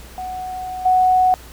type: tone with level steps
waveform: sine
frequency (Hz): 740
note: F#5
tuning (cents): 0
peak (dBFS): -25 / -11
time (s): 0.18-1.34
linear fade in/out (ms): 0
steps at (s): 0.85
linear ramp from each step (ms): 10
effects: added 60 Hz sine -40 dBFS peak until 1.52 s + pink hiss -42 dBFS RMS until 1.52 s